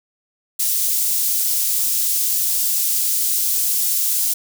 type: high-pass noise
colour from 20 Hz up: white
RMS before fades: -19 dBFS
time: 0.59-4.34 s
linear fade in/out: 10 ms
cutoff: 6200 Hz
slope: 12 dB/octave
effects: none